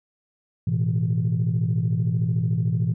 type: chord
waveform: sine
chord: A suspended second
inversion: none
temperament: equal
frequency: 110 / 123.47 / 164.81 Hz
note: A2 / B2 / E3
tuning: 0 / 0 / 0 cents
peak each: -23 dBFS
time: 0.67-2.94 s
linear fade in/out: 5 ms
effects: tanh soft clip ceiling -14 dBFS